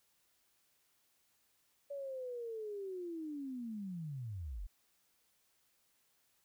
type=linear sweep; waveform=sine; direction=down; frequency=572 to 36.71 Hz; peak=-40 dBFS; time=1.9-4.67 s; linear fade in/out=10 ms; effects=white hiss -75 dBFS RMS until 6.44 s